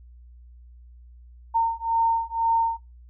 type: beating tone pair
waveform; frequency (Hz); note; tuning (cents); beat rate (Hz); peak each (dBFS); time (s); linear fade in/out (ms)
sine; 913 / 915; A#5 / A#5; -36 / -32; 2; -23; 1.54-2.78; 20
effects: noise-tail reverb RT60 0.2 s tail -21 dB re dry + added 60 Hz sine -45 dBFS peak until 3.09 s